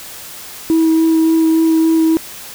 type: tone with vibrato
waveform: sine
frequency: 323.2 Hz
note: E4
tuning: 34 cents flat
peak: -7 dBFS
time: 0.7-2.17 s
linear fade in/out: 0 ms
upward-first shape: sine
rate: 3.5 Hz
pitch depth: 10 cents each way
effects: tanh soft clip ceiling -7 dBFS + white hiss -32 dBFS RMS until 2.54 s